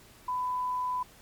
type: tone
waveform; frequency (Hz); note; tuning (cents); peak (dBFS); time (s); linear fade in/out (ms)
sine; 1000; B5; +21; -28; 0.28-1.03; 5
effects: pink hiss -55 dBFS RMS until 1.21 s + MP3 96 kbps